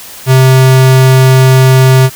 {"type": "tone", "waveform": "square", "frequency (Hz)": 130.81, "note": "C3", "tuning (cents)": 0, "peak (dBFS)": -3, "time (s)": [0.26, 2.1], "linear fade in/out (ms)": 50, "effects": ["white hiss -29 dBFS RMS until 2.15 s"]}